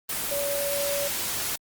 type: tone in noise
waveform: sine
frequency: 569 Hz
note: C#5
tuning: 45 cents sharp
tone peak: -27 dBFS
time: 0.31-1.08 s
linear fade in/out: 5 ms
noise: white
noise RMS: -29 dBFS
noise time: 0.09-1.56 s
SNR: -1 dB
effects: Opus 24 kbps